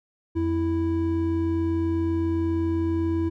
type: tone pair together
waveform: triangle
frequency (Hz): 87.2 / 329.2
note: F2 / E4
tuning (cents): -2 / -2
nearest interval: octave + major seventh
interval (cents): 2300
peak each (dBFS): -25 / -21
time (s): 0.35-3.3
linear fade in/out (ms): 20
effects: none